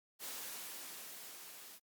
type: noise with level ramp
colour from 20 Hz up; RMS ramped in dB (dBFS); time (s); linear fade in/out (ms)
white; -44 to -54; 0.19-1.8; 50
effects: high-pass 200 Hz 12 dB/octave + Opus 48 kbps